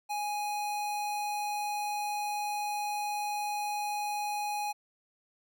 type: tone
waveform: square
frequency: 830.6 Hz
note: G#5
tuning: in tune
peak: -32 dBFS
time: 0.09-4.73 s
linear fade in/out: 20 ms
effects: none